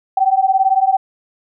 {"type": "beating tone pair", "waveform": "sine", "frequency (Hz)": [760, 778], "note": ["F#5", "G5"], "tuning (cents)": [46, -13], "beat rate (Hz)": 18, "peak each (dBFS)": [-14, -14], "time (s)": [0.17, 0.97], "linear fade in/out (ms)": 5, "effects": []}